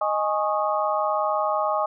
harmonic tone with a mistuned harmonic, 207.2 Hz, G#3, 4 cents flat, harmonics 3 / 4 / 5 / 6, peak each -25 / -26 / -27 / -28 dBFS, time 0.01-1.86 s, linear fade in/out 5 ms, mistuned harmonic 5, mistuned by +100 cents, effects none

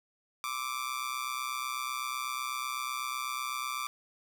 sawtooth tone with amplitude modulation, 1174.7 Hz, D6, in tune, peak -26 dBFS, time 0.44-3.87 s, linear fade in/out 0 ms, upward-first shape sine, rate 128 Hz, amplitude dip 80%, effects none

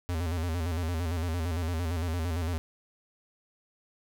square tone with vibrato, 84.2 Hz, E2, 37 cents sharp, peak -29 dBFS, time 0.09-2.58 s, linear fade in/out 0 ms, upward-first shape square, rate 8.8 Hz, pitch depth 84 cents each way, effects none

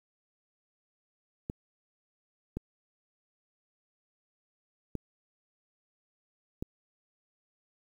clicks, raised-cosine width 3 ms, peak -21 dBFS, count 4, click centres 1.499 / 2.57 / 4.953 / 6.625 s, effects 9-bit

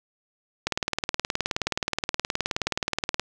click train, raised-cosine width 0.2 ms, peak -7 dBFS, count 49, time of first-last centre 0.67-3.196 s, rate 19 Hz, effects none

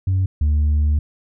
sine tone pair in turn, 94.3 / 74.98 Hz, F#2 / D2, +33 / +36 cents, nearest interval major third, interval 397 cents, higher first, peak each -13 / -11 dBFS, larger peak second, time 0.07-0.26 / 0.41-0.99 s, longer second, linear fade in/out 5 ms, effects tanh soft clip ceiling -13 dBFS

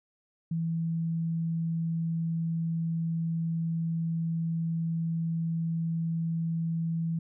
sine tone, 164.8 Hz, E3, in tune, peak -27 dBFS, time 0.51-7.19 s, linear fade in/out 5 ms, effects none

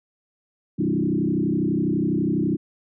sine tone with frequency modulation, 246.9 Hz, B3, in tune, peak -19 dBFS, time 0.78-2.57 s, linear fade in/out 20 ms, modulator 32.1 Hz, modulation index 3.1, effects none

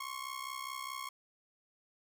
sawtooth ring-modulated tone, 1088 Hz, C#6, 33 cents flat, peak -33 dBFS, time 0-1.09 s, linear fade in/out 5 ms, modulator 32.4 Hz, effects none

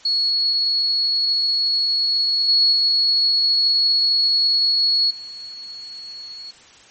sine tone with level steps, 4354 Hz, C#8, 32 cents flat, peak -16 / -12 / -14 / -32 dBFS, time 0.05-6.51 s, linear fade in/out 5 ms, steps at 2.48 / 2.72 / 5.1 s, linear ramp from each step 10 ms, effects white hiss -47 dBFS RMS until 6.9 s + MP3 32 kbps

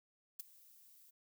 violet noise with ADSR envelope, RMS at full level -41 dBFS, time 0.39-1.11 s, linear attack 9 ms, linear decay 13 ms, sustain -22 dB, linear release 14 ms, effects none

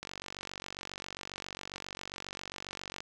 click train, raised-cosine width 0.2 ms, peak -22 dBFS, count 142, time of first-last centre 0.03-3.005 s, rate 47.4 Hz, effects none

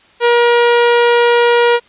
sawtooth tone, 476.2 Hz, A#4, 37 cents sharp, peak -4 dBFS, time 0.2-1.8 s, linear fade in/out 50 ms, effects white hiss -47 dBFS RMS until 1.88 s + resampled to 8000 Hz

